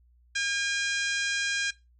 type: harmonic tone with a mistuned harmonic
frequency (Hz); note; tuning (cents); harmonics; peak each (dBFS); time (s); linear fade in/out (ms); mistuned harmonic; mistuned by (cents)
808; G#5; -48; 2 / 3 / 4 / 5 / 6 / 7 / 8 / 9 / 10; -29 / -33 / -35 / -37 / -39 / -40 / -41 / -42 / -43; 0.35-1.71; 10; 6; +64
effects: noise-tail reverb RT60 0.2 s tail -17 dB re dry + added 60 Hz sine -58 dBFS peak until 1.99 s